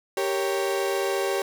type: chord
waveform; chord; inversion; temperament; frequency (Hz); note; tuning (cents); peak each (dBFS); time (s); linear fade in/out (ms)
35% pulse; G diminished; none; equal; 392 / 466.2 / 554.4; G4 / Bb4 / Db5; 0 / 0 / 0; -24 / -30 / -27; 0.17-1.42; 2
effects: none